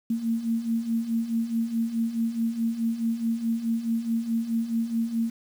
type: beating tone pair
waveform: sine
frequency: 225.5 / 230.2 Hz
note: A3 / A#3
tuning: +43 / -22 cents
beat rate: 4.7 Hz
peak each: -30 / -25 dBFS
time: 0.1-5.3 s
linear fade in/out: 5 ms
effects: 8-bit